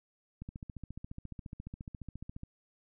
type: click train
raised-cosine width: 5 ms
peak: -30 dBFS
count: 30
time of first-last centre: 0.42-2.434 s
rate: 14.4 Hz
effects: none